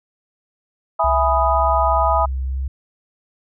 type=chord; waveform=sine; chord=E major seventh; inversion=none; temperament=equal; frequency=659.3 / 830.6 / 987.8 / 1244.5 Hz; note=E5 / G#5 / B5 / D#6; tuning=0 / 0 / 0 / 0 cents; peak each=-20 dBFS; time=0.99-2.26 s; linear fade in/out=10 ms
type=tone with vibrato; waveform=sine; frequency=66.1 Hz; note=C2; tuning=18 cents sharp; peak=-20 dBFS; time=1.04-2.68 s; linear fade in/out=5 ms; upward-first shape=sine; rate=2 Hz; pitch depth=18 cents each way
effects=none